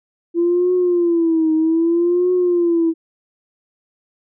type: tone with vibrato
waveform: sine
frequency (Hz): 338.5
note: E4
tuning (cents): +46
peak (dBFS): -12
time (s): 0.34-2.94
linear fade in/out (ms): 50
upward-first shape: triangle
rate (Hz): 0.63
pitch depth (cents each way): 130
effects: tanh soft clip ceiling -8 dBFS